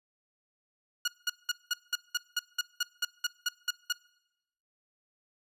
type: tone bursts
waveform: 15% pulse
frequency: 1442 Hz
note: F#6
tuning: 45 cents flat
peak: -20 dBFS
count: 14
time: 1.05-3.926 s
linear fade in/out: 5 ms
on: 29 ms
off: 190 ms
effects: noise-tail reverb RT60 0.9 s tail -24 dB re dry + resampled to 32000 Hz